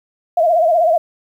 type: tone with vibrato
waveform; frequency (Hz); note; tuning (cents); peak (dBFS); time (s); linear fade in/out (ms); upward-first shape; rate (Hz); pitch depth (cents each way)
sine; 667; E5; +20; -10; 0.37-0.98; 5; sine; 16; 110
effects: 8-bit